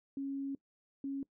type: tone bursts at uneven times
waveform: sine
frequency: 275.1 Hz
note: C#4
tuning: 13 cents flat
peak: -35 dBFS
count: 2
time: 0.17-0.55 / 1.04-1.23 s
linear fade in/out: 2 ms
effects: noise-tail reverb RT60 0.1 s tail -21 dB re dry